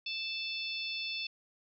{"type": "harmonic tone", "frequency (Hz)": 880, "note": "A5", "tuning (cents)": 0, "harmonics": [3, 4, 5, 6], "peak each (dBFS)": [-38, -40, -42, -44], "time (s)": [0.06, 1.27], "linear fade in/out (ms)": 5, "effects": []}